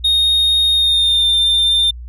sine tone with pitch glide, 3712 to 3596 Hz, A#7 to A7, -8 to +37 cents, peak -8 dBFS, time 0.04-1.91 s, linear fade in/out 10 ms, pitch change -55 cents, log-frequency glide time 0.73-1.28 s, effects tanh soft clip ceiling -10 dBFS + added 60 Hz sine -28 dBFS peak until 2.08 s

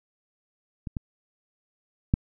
clicks, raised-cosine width 5 ms, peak -21 / -18 / -7 dBFS, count 3, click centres 0.872 / 0.968 / 2.139 s, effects none

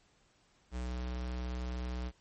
square tone, 61.74 Hz, B1, in tune, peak -36 dBFS, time 0.71-2.12 s, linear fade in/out 50 ms, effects pink hiss -69 dBFS RMS until 2.2 s + MP3 32 kbps

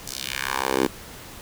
10% pulse tone with high-pass filter sweep, 66.1 Hz, C2, 18 cents sharp, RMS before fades -26 dBFS, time 0.06-0.87 s, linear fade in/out 10 ms, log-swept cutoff 6500 to 290 Hz, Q 1.6, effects pink hiss -41 dBFS RMS until 1.41 s

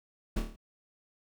brown noise with echo, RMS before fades -28 dBFS, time 0.36-0.4 s, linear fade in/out 10 ms, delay 27 ms, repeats 6, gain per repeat -4 dB, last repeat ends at 0.562 s, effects none

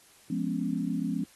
sine chord, C# dominant seventh, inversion first, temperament just, 173.24 / 207.9 / 249.5 / 277.2 Hz, E#3 / G#3 / B3 / C#4, -14 / +2 / +18 / 0 cents, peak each -33 dBFS, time 0.3-1.24 s, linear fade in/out 5 ms, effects white hiss -58 dBFS RMS until 1.35 s + AAC 32 kbps

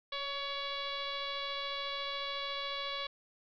sine tone with frequency modulation, 2253 Hz, C#7, 28 cents sharp, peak -35 dBFS, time 0.12-3.07 s, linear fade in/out 5 ms, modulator 565 Hz, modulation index 3.3, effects none

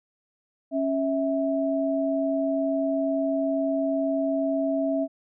sine tone pair together, 275.2 / 653 Hz, C#4 / E5, -12 / -17 cents, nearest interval octave + minor third, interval 1495 cents, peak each -25 dBFS, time 0.71-5.08 s, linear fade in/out 50 ms, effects none

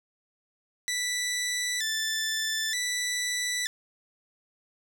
15% pulse tone with vibrato, 1864.7 Hz, A#6, in tune, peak -21 dBFS, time 0.88-3.67 s, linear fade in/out 0 ms, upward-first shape square, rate 0.54 Hz, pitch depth 98 cents each way, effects none

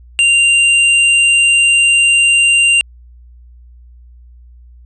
square tone, 2780 Hz, F7, 9 cents flat, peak -8 dBFS, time 0.19-2.81 s, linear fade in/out 0 ms, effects added 60 Hz sine -37 dBFS peak until 4.85 s + resampled to 22050 Hz

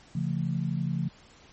sine chord, Db augmented, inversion none, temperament equal with one note detuned, 138.59 / 170.23 / 220 Hz, Db3 / F3 / A3, 0 / -44 / 0 cents, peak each -30 / -29 / -35 dBFS, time 0.15-1.09 s, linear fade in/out 5 ms, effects pink hiss -55 dBFS RMS until 1.52 s + MP3 32 kbps

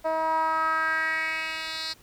10% pulse tone with band-pass filter sweep, 319.3 Hz, D#4, 45 cents sharp, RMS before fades -27 dBFS, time 0.04-1.94 s, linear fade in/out 20 ms, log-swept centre 700 to 4300 Hz, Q 3.7, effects pink hiss -56 dBFS RMS until 2.02 s

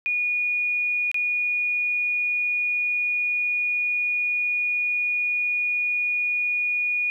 sine tone with dropouts, 2451 Hz, D#7, 27 cents flat, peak -21 dBFS, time 0.06-7.1 s, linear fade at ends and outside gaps 0 ms, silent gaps 1.115-1.144 s, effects 10-bit

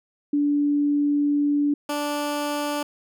sine / 15% pulse tone pair in turn, 290 / 292.5 Hz, D4 / D4, -22 / -7 cents, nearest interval unison, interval 15 cents, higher second, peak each -18 dBFS, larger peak neither, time 0.33-1.74 / 1.89-2.83 s, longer first, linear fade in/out 5 ms, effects none

